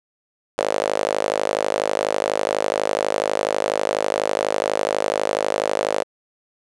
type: tone with high-pass filter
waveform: sawtooth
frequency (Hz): 52.1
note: G#1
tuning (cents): +6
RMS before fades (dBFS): -22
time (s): 0.58-6.04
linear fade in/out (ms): 0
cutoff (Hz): 540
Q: 3.8
effects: resampled to 22050 Hz + 8-bit